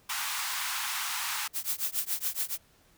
pink high-pass noise, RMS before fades -33 dBFS, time 0.09-1.48 s, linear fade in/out 10 ms, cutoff 880 Hz, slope 48 dB/octave
blue noise with tremolo, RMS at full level -28 dBFS, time 1.53-2.58 s, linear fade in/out 50 ms, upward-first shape triangle, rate 7.1 Hz, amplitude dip 100%
effects pink hiss -63 dBFS RMS until 2.97 s

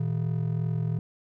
triangle ring-modulated tone, 137.7 Hz, C#3, 11 cents flat, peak -20 dBFS, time 0-0.99 s, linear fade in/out 2 ms, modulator 21.4 Hz, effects none

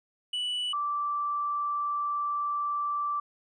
triangle / sine tone pair in turn, 2960 / 1168.2 Hz, F#7 / D6, 0 / -10 cents, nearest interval octave + major third, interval 1610 cents, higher first, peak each -27 dBFS, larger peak neither, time 0.33-0.73 / 0.73-3.2 s, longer second, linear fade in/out 5 ms, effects resampled to 22050 Hz

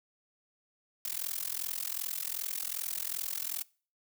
blue noise with amplitude modulation, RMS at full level -32 dBFS, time 1.05-3.63 s, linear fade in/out 2 ms, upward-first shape sine, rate 42.6 Hz, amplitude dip 100%, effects noise-tail reverb RT60 0.4 s tail -23 dB re dry

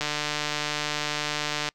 click train, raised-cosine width 0.2 ms, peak -10 dBFS, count 251, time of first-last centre 0.01-1.688 s, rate 149 Hz, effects noise-tail reverb RT60 0.1 s tail -25 dB re dry

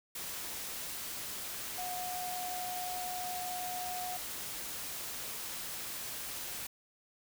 sine tone in noise, 726 Hz, F#5, 33 cents flat, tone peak -38 dBFS, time 1.78-4.17 s, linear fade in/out 5 ms, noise white, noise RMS -41 dBFS, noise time 0.15-6.67 s, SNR 0 dB, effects none

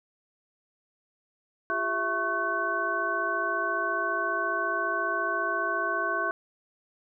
sine tone cluster, 346.6 / 401.2 / 663 / 1103 / 1517 Hz, F4 / G4 / E5 / C#6 / F#6, -13 / +40 / +10 / -9 / +43 cents, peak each -37 / -37 / -33 / -30 / -29 dBFS, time 1.7-6.31 s, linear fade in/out 0 ms, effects none

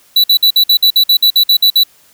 square tone bursts, 3951 Hz, B7, in tune, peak -6 dBFS, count 13, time 0.16-1.835 s, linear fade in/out 5 ms, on 79 ms, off 54 ms, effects white hiss -48 dBFS RMS until 2.13 s

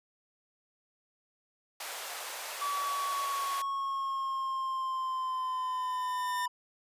pink high-pass noise, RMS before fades -40 dBFS, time 1.8-3.62 s, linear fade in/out 5 ms, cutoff 590 Hz, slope 24 dB/octave
triangle exponential sweep, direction down, 1145 to 987.8 Hz, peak -29 dBFS, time 2.61-6.48 s, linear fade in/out 10 ms
sawtooth tone with exponential growth, 1811 Hz, A6, 49 cents sharp, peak -31 dBFS, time 4.94-6.46 s, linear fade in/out 5 ms, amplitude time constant 330 ms
effects resampled to 32000 Hz

